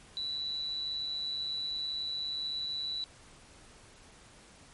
sine tone with amplitude modulation, 3951 Hz, B7, in tune, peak -31 dBFS, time 0.17-3.04 s, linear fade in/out 0 ms, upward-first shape sine, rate 146 Hz, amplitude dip 40%, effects pink hiss -56 dBFS RMS until 4.73 s + MP3 48 kbps

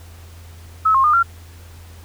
sine tone with pitch steps, 1293 / 1071 / 1217 / 1374 Hz, E6 / C6 / D#6 / F6, -34 / +40 / -39 / -29 cents, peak -11 dBFS, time 0.85-1.23 s, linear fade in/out 10 ms, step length 95 ms, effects added 84 Hz sine -38 dBFS peak until 2.04 s + pink hiss -47 dBFS RMS until 2.04 s

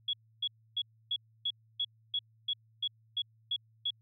sine tone bursts, 3353 Hz, G#7, 16 cents sharp, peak -29 dBFS, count 12, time 0.08-3.906 s, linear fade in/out 5 ms, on 53 ms, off 290 ms, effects added 111 Hz sine -63 dBFS peak until 4.01 s

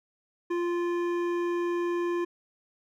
sine tone with hard clipping, 347.5 Hz, F4, 9 cents flat, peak -28 dBFS, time 0.5-2.25 s, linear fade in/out 10 ms, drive 12 dB, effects none

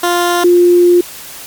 15% pulse / sine tone pair in turn, 350 / 351.9 Hz, F4 / F4, +4 / +13 cents, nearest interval unison, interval 9 cents, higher second, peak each -4 dBFS, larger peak neither, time 0.03-0.44 / 0.44-1.01 s, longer second, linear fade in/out 5 ms, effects white hiss -30 dBFS RMS until 1.46 s + MP3 96 kbps

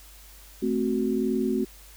sine chord, F# diminished, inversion first, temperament equal, 220 / 261.6 / 370 Hz, A3 / C4 / F#4, 0 / 0 / 0 cents, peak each -27 dBFS, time 0.62-1.65 s, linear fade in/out 10 ms, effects added 50 Hz sine -49 dBFS peak until 1.96 s + white hiss -51 dBFS RMS until 1.96 s

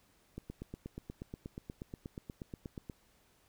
click train, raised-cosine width 3 ms, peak -29 dBFS, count 22, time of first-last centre 0.38-2.898 s, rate 8.34 Hz, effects pink hiss -69 dBFS RMS until 3.48 s

